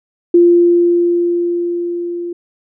sine tone with level ramp, 346.7 Hz, F4, 13 cents flat, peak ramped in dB -4 to -20 dBFS, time 0.34-2.33 s, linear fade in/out 5 ms, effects none

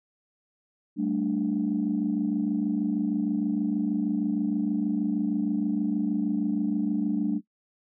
sine chord, G suspended second, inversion none, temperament equal with one note detuned, 193.63 / 220 / 293.7 Hz, G3 / A3 / D4, -21 / 0 / 0 cents, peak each -29 / -27 / -26 dBFS, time 0.96-7.41 s, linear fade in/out 50 ms, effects noise-tail reverb RT60 0.1 s tail -20 dB re dry + tanh soft clip ceiling -16 dBFS

